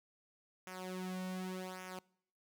sawtooth tone with flanger, 185 Hz, F#3, in tune, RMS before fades -43 dBFS, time 0.67-1.99 s, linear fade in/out 0 ms, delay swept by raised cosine 0.23 to 2.43 ms, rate 0.86 Hz, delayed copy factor -0.8, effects noise-tail reverb RT60 0.7 s tail -25 dB re dry

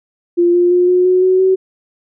sine tone with pitch steps, 347.3 / 352.1 / 357.1 / 362 / 367.1 / 372.2 / 377.4 Hz, F4 / F4 / F4 / F#4 / F#4 / F#4 / F#4, -10 / +14 / +39 / -38 / -14 / +10 / +34 cents, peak -8 dBFS, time 0.37-1.56 s, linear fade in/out 20 ms, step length 170 ms, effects none

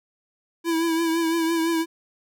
square tone with vibrato, 329.9 Hz, E4, 1 cent sharp, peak -21 dBFS, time 0.64-1.86 s, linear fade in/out 50 ms, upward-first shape triangle, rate 5.9 Hz, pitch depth 46 cents each way, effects none

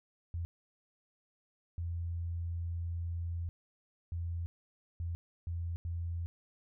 sine tone bursts at uneven times, 85.1 Hz, F2, 44 cents flat, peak -34 dBFS, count 6, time 0.34-0.45 / 1.78-3.49 / 4.12-4.46 / 5-5.15 / 5.47-5.76 / 5.85-6.26 s, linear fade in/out 0 ms, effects none

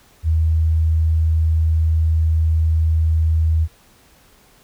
sine tone, 80 Hz, D#2, 49 cents sharp, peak -13 dBFS, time 0.23-3.68 s, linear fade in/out 50 ms, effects pink hiss -52 dBFS RMS until 4.63 s

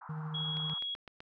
white band-pass noise, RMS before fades -50 dBFS, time 0.01-0.79 s, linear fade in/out 5 ms, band 790 to 1400 Hz, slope 48 dB/octave
triangle tone with tremolo, 155.56 Hz, D#3, in tune, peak -33 dBFS, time 0.09-0.74 s, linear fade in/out 5 ms, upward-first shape triangle, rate 13 Hz, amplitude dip 35%
sine tone, 3322 Hz, G#7, in tune, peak -34 dBFS, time 0.34-0.95 s, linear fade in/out 10 ms
click train, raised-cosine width 0.3 ms, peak -30 dBFS, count 6, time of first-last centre 0.57-1.205 s, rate 7.88 Hz
effects none

